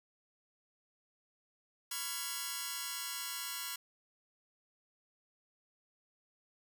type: chord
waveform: 5% pulse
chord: C# dominant seventh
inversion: third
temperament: just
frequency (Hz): 997.9 / 1108.7 / 1385.9 / 1663.1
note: B5 / C#6 / E#6 / G#6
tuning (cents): +18 / 0 / -14 / +2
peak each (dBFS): -32 / -34 / -31 / -34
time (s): 1.91-3.76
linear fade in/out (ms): 5
effects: none